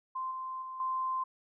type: tone with level steps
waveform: sine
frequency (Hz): 1041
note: C6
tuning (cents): -9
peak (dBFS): -33 / -36 / -39 / -30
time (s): 0.15-1.24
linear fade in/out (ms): 10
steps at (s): 0.31 / 0.62 / 0.8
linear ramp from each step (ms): 2
effects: none